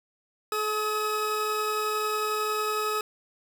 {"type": "tone pair together", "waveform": "40% pulse", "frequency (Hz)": [428, 1273], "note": ["A4", "D#6"], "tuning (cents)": [-48, 39], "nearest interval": "octave + perfect fifth", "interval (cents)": 1887, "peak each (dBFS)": [-29, -27], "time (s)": [0.52, 3.01], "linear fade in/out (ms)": 2, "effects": []}